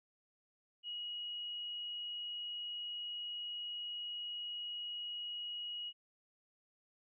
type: tone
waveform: sine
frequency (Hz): 2900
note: F#7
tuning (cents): -35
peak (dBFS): -40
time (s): 0.83-5.93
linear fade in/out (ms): 50
effects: none